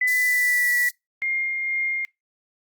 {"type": "tone with pitch glide", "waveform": "sine", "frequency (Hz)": [2000, 1952.1], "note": ["B6", "B6"], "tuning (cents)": [21, -21], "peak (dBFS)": -18, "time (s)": [0.01, 0.89], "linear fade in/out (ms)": 5, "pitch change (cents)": -42, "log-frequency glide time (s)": [0.18, 0.74]}
{"type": "high-pass noise", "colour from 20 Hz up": "white", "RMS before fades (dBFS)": -32, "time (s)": [0.07, 0.91], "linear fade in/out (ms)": 10, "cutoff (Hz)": 4300, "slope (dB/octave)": 48}
{"type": "tone with tremolo", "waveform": "sine", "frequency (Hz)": 2122, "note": "C7", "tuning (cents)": 24, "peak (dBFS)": -21, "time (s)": [1.22, 2.05], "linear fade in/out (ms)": 0, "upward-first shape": "sine", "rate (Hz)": 2.1, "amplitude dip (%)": 30}
{"effects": ["noise-tail reverb RT60 0.2 s tail -25 dB re dry", "Opus 48 kbps"]}